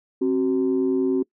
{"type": "tone pair together", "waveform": "sine", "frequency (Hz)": [266.5, 376.3], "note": ["C4", "F#4"], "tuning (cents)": [32, 29], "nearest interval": "tritone", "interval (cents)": 597, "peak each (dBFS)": [-20, -20], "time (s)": [0.21, 1.23], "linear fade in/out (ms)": 10, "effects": ["noise-tail reverb RT60 0.1 s tail -24 dB re dry", "tanh soft clip ceiling -13 dBFS"]}